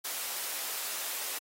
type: high-pass noise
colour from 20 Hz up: white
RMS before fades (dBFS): -36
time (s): 0.04-1.39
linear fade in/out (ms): 10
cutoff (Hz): 470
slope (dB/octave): 12
effects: AAC 48 kbps